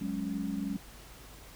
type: chord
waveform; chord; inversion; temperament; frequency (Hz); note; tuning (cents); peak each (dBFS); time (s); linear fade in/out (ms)
sine; F# suspended second; none; equal; 185 / 207.7 / 277.2; F#3 / G#3 / C#4; 0 / 0 / 0; -37 / -35 / -36; 0.01-0.77; 5
effects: added 50 Hz sine -52 dBFS peak until 1.55 s + pink hiss -52 dBFS RMS until 1.55 s